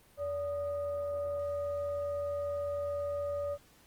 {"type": "tone with frequency modulation", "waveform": "sine", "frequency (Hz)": 575, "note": "D5", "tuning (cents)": -37, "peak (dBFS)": -32, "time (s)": [0.17, 3.58], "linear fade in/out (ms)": 50, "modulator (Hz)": 659, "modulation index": 0.38, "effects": ["pink hiss -62 dBFS RMS until 3.86 s", "Opus 32 kbps"]}